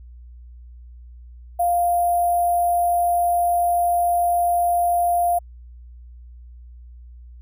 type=tone with sample-and-hold; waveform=sine; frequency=698.5 Hz; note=F5; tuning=in tune; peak=-16 dBFS; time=1.59-5.39 s; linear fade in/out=10 ms; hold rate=11025 Hz; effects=added 60 Hz sine -39 dBFS peak until 7.41 s